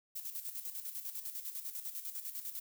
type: noise with tremolo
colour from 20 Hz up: violet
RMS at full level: -41 dBFS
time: 0.15-2.6 s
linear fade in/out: 10 ms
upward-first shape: square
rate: 10 Hz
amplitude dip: 60%
effects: none